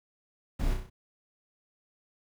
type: noise with echo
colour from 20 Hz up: brown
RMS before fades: -30 dBFS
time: 0.59-0.74 s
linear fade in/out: 10 ms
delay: 32 ms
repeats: 5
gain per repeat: -4 dB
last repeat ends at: 0.9 s
effects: none